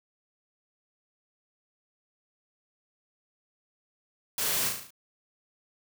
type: noise with echo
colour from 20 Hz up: white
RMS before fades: -30 dBFS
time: 4.38-4.69 s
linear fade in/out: 2 ms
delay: 36 ms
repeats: 6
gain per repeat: -4 dB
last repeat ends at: 4.906 s
effects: none